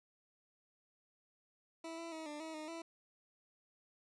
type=tone with pitch steps; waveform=20% pulse; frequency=327.7 / 333.3 / 318.9 / 297.1 / 320.1 / 308.3 / 331.3 Hz; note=E4 / E4 / D#4 / D4 / D#4 / D#4 / E4; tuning=-10 / +19 / +43 / +20 / +49 / -16 / +9 cents; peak=-39 dBFS; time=1.84-2.82 s; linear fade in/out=5 ms; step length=140 ms; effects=resampled to 22050 Hz